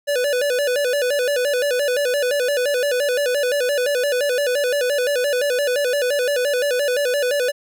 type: tone with vibrato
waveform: square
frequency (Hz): 535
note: C5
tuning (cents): +38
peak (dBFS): -18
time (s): 0.07-7.52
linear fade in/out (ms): 20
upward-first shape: square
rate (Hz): 5.8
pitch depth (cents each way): 130
effects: none